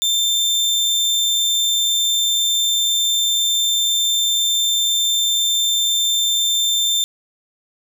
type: tone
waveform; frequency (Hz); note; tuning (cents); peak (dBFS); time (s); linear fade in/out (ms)
30% pulse; 3578; A7; +28; -13; 0.02-7.04; 0
effects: none